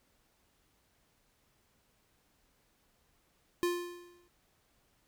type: tone with exponential decay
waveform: square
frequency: 350.5 Hz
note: F4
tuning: 6 cents sharp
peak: -27 dBFS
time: 3.63-4.28 s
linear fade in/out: 0 ms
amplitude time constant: 140 ms
effects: pink hiss -72 dBFS RMS until 5.07 s